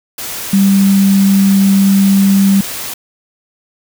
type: tone in noise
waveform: sine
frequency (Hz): 196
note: G3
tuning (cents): 0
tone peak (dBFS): -6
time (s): 0.53-2.61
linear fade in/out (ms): 5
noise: white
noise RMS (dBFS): -23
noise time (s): 0.18-2.94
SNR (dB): +14
effects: none